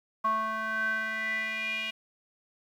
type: tone with band-pass filter sweep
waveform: square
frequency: 220 Hz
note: A3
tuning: in tune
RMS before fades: -31 dBFS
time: 0.24-1.91 s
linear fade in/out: 10 ms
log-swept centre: 1100 to 2700 Hz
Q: 7.9
effects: 10-bit